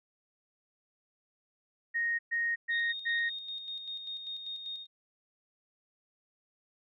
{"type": "tone bursts", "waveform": "sine", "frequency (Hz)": 1864.7, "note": "A#6", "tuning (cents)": 0, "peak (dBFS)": -28, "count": 4, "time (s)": [1.94, 3.3], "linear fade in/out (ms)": 20, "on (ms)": 250, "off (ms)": 120}
{"type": "tone with tremolo", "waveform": "sine", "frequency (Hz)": 3700, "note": "A#7", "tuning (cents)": -14, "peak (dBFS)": -36, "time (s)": [2.7, 4.87], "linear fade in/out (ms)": 50, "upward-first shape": "square", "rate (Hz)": 5.1, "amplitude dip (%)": 45}
{"effects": []}